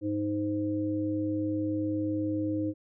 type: harmonic tone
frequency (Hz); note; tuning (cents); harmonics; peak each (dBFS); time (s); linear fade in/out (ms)
103.83; G#2; 0; 1 / 3 / 5; -36 / -28 / -37; 0.01-2.74; 50
effects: none